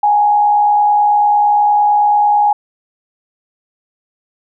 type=tone with frequency modulation; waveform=sine; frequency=830.6 Hz; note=G#5; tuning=in tune; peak=-8 dBFS; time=0.03-2.53 s; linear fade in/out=5 ms; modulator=68.9 Hz; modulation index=0.36; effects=none